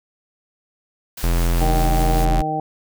white noise with tremolo, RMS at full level -32 dBFS, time 1.17-2.25 s, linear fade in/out 5 ms, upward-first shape triangle, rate 5.1 Hz, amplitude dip 35%
square tone, 42.55 Hz, F1, 44 cents flat, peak -16 dBFS, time 1.23-2.42 s, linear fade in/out 10 ms
harmonic tone, 155.3 Hz, D#3, 3 cents flat, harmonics 1 / 2 / 3 / 4 / 5, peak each -28 / -28 / -31 / -30 / -22 dBFS, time 1.61-2.6 s, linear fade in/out 2 ms
effects none

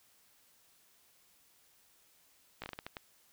slowing click train, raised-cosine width 0.3 ms, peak -25 dBFS, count 8, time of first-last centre 2.62-2.968 s, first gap 17 ms, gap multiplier 1.35, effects white hiss -67 dBFS RMS until 3.32 s

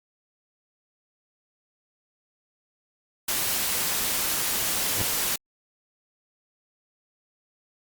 white noise, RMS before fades -26 dBFS, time 3.28-5.36 s, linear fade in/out 5 ms
sawtooth tone with exponential growth, 100.8 Hz, G2, 49 cents sharp, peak -20 dBFS, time 4.91-5.02 s, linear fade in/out 0 ms, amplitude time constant 22 ms
effects Opus 48 kbps

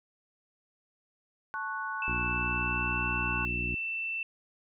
sine chord, F# minor, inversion first, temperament equal with one note detuned, 880 / 1103 / 1480 Hz, A5 / C#6 / F#6, 0 / -9 / 0 cents, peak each -39 / -37 / -35 dBFS, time 1.54-3.45 s, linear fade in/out 0 ms
sine tone with pitch glide, 2637 to 2671 Hz, E7 to E7, 0 to +22 cents, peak -31 dBFS, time 2.02-4.23 s, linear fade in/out 2 ms, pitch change +22 cents, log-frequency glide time 2.13-3.07 s
harmonic tone, 60.2 Hz, B1, 44 cents flat, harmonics 1 / 2 / 3 / 4 / 5 / 6, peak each -36 / -39 / -41 / -42 / -43 / -44 dBFS, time 2.08-3.75 s, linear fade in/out 0 ms
effects none

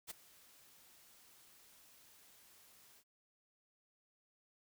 white noise with ADSR envelope, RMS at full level -44 dBFS, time 0.07-3.04 s, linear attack 37 ms, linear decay 12 ms, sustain -20 dB, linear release 62 ms, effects none

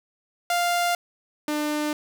sawtooth tone pair in turn, 698.5 / 299.7 Hz, F5 / D4, 0 / +35 cents, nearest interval octave + minor third, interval 1465 cents, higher first, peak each -17 / -20 dBFS, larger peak first, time 0.5-0.95 / 1.48-1.93 s, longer neither, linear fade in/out 2 ms, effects none

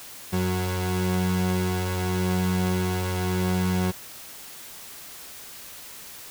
30% pulse tone pair together, 91.5 / 183.85 Hz, F#2 / F#3, -19 / -11 cents, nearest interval octave, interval 1208 cents, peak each -23 dBFS, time 0.32-3.92 s, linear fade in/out 20 ms, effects white hiss -42 dBFS RMS until 6.3 s

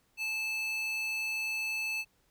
square tone with high-pass filter, 874 Hz, A5, 12 cents flat, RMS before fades -34 dBFS, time 0.17-2.05 s, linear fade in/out 50 ms, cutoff 2800 Hz, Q 5, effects pink hiss -71 dBFS RMS until 2.3 s

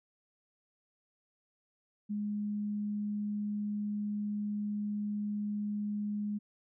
sine tone, 207.7 Hz, G#3, in tune, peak -32 dBFS, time 2.09-6.39 s, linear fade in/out 20 ms, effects none

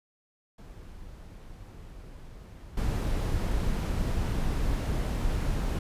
brown noise with level steps, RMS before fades -45 / -28 dBFS, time 0.58-5.79 s, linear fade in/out 5 ms, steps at 2.77 s, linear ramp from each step 5 ms, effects resampled to 32000 Hz

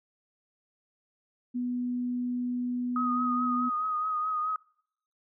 sine tone, 246.3 Hz, B3, 5 cents flat, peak -28 dBFS, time 1.54-3.7 s, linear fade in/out 20 ms
sine tone with vibrato, 1251 Hz, D#6, 9 cents sharp, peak -27 dBFS, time 2.96-4.56 s, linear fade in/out 2 ms, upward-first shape triangle, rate 4.7 Hz, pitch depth 40 cents each way
effects noise-tail reverb RT60 0.7 s tail -25 dB re dry

